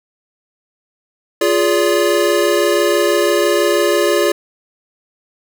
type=chord; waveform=square; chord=D diminished; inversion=first; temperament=equal with one note detuned; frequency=349.2 / 415.3 / 574.9 Hz; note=F4 / Ab4 / D5; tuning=0 / 0 / -37 cents; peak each=-17 dBFS; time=1.41-4.32 s; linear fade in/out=5 ms; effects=none